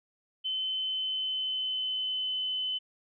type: tone with pitch glide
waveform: sine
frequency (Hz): 3057 to 3031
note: G7 to F#7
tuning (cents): -44 to +41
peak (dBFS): -29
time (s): 0.44-2.79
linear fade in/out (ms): 20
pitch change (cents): -15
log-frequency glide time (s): 0.68-2.4
effects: none